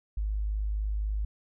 sine tone, 51.91 Hz, G#1, in tune, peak -27 dBFS, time 0.17-1.25 s, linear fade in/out 5 ms, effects none

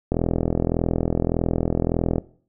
click train, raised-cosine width 2 ms, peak -7 dBFS, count 87, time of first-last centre 0.12-2.182 s, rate 41.7 Hz, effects noise-tail reverb RT60 0.5 s tail -20 dB re dry

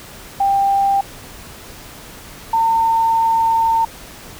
sine tone pair in turn, 791 / 906.9 Hz, G5 / A#5, +15 / -48 cents, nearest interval major second, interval 237 cents, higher second, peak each -12 dBFS, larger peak neither, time 0.4-1.01 / 2.53-3.85 s, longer second, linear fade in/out 5 ms, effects pink hiss -37 dBFS RMS until 4.39 s

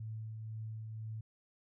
sine tone with tremolo, 110 Hz, A2, in tune, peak -39 dBFS, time 0-1.21 s, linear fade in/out 5 ms, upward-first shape triangle, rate 2 Hz, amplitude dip 30%, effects none

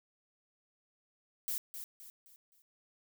violet noise with echo, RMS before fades -36 dBFS, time 1.48-1.58 s, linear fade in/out 0 ms, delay 260 ms, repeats 4, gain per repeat -8 dB, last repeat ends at 2.62 s, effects none

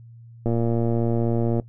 click train, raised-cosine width 2 ms, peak -11 dBFS, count 133, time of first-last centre 0.46-1.598 s, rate 116 Hz, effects noise-tail reverb RT60 0.1 s tail -18 dB re dry + added 116 Hz sine -42 dBFS peak until 1.68 s

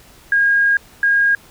sine tone pair in turn, 1628 / 1628 Hz, G#6 / G#6, -35 / -35 cents, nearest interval unison, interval 0 cents, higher neither, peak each -11 dBFS, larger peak neither, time 0.32-0.77 / 1.03-1.35 s, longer first, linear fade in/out 2 ms, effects pink hiss -46 dBFS RMS until 1.5 s

